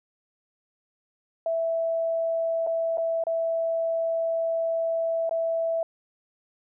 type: tone with dropouts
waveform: sine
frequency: 659.3 Hz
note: E5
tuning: in tune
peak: -23 dBFS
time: 1.46-5.83 s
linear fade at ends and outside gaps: 2 ms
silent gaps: 2.666-2.671 / 2.973-2.981 / 3.238-3.268 / 5.294-5.31 s
effects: none